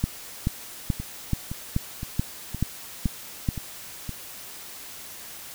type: two click trains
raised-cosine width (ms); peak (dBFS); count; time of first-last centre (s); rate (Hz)
5; -10 / -19; 9 / 7; 0.04-3.488 / 1-4.093; 2.32 / 1.94
effects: white hiss -41 dBFS RMS until 5.54 s